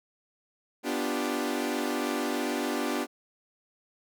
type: chord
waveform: sawtooth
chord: G dominant seventh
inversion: first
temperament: equal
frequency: 246.9 / 293.7 / 349.2 / 392 Hz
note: B3 / D4 / F4 / G4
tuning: 0 / 0 / 0 / 0 cents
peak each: -29 / -28 / -32 / -31 dBFS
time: 0.83-3.07 s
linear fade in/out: 50 ms
effects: none